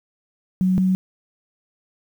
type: tone pair in turn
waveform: sine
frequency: 185.6 / 186.78 Hz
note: F#3 / F#3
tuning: +6 / +17 cents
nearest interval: unison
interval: 11 cents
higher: second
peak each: -15 dBFS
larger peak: neither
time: 0.61-0.78 / 0.78-0.95 s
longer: neither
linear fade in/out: 0 ms
effects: 8-bit